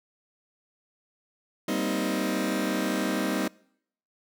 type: chord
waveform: sawtooth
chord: C minor seventh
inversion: second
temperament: just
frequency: 196.22 / 235.5 / 261.6 / 314 Hz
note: G3 / Bb3 / C4 / Eb4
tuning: +2 / +18 / 0 / +16 cents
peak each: -27 / -29 / -27 / -26 dBFS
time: 1.68-3.48 s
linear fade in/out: 5 ms
effects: noise-tail reverb RT60 0.7 s tail -25 dB re dry